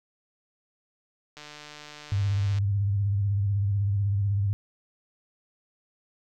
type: click train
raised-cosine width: 0.2 ms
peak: -26 dBFS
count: 182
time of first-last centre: 1.37-2.585 s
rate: 149 Hz
type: tone with vibrato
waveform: sine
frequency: 100.3 Hz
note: G2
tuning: 40 cents sharp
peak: -22 dBFS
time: 2.12-4.53 s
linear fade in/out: 0 ms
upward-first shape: square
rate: 16 Hz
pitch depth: 47 cents each way
effects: none